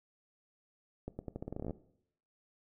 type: accelerating click train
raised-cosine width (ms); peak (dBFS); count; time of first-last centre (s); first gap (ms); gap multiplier
2; -26; 15; 1.08-1.708; 110; 0.84
effects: noise-tail reverb RT60 0.7 s tail -17 dB re dry